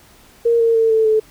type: tone with pitch steps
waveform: sine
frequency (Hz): 466.4 / 458.4 / 450.5 / 442.8 / 435.2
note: A#4 / A#4 / A4 / A4 / A4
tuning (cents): +1 / -29 / +41 / +11 / -19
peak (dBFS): -11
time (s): 0.45-1.2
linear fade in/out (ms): 10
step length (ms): 150
effects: pink hiss -48 dBFS RMS until 1.3 s